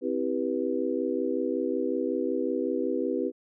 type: chord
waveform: sine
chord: C major seventh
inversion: none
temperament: just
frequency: 261.6 / 327 / 392.4 / 490.5 Hz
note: C4 / E4 / G4 / B4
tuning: 0 / -14 / +2 / -12 cents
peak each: -31 dBFS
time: 0.01-3.32 s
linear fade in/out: 50 ms
effects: none